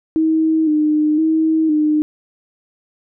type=tone with vibrato; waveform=sine; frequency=311.1 Hz; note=D#4; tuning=in tune; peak=-12 dBFS; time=0.16-2.02 s; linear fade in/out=0 ms; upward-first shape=square; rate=0.98 Hz; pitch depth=40 cents each way; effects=none